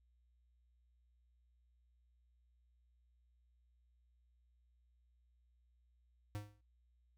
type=tone with exponential decay; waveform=square; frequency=103.83 Hz; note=G#2; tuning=in tune; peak=-39 dBFS; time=6.35-6.61 s; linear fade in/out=0 ms; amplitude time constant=55 ms; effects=noise-tail reverb RT60 0.2 s tail -20 dB re dry + added 60 Hz sine -70 dBFS peak until 7.17 s